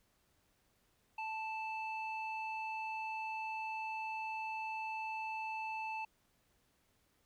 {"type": "tone with low-pass filter", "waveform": "square", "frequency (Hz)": 880, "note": "A5", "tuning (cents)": 0, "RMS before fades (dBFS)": -41, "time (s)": [1.18, 6.05], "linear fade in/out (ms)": 5, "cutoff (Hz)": 2300, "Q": 4.3, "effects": ["pink hiss -75 dBFS RMS until 7.25 s"]}